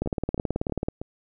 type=two click trains; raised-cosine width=2 ms; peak=-12 / -19 dBFS; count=17 / 4; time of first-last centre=0.02-0.885 / 0.06-1.015 s; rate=18.5 / 3.14 Hz; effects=none